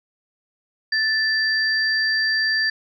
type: tone pair together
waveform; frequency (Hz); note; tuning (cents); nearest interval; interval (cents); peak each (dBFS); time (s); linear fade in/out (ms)
sine; 1760 / 4699; A6 / D8; 0 / 0; octave + perfect fourth; 1700; -19 / -23; 0.92-2.7; 5
effects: none